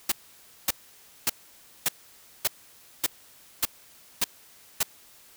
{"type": "noise bursts", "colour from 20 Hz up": "white", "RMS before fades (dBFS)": -23, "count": 9, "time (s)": [0.09, 4.831], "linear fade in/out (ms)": 5, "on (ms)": 29, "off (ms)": 560, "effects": ["white hiss -54 dBFS RMS until 5.36 s"]}